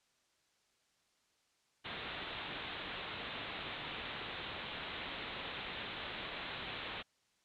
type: low-pass noise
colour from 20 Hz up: white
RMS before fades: -44 dBFS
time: 1.84-7.03 s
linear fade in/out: 20 ms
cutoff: 3900 Hz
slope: 96 dB/octave
effects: white hiss -75 dBFS RMS until 7.44 s + low-pass 7000 Hz 12 dB/octave